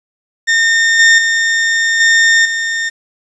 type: tone with level steps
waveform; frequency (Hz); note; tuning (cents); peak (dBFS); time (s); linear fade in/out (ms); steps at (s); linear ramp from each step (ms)
40% pulse; 1823; A#6; -39; -8 / -4 / -10 / -6 / -14; 0.47-2.9; 20; 0.99 / 1.18 / 2 / 2.45; 5
effects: resampled to 22050 Hz + 7-bit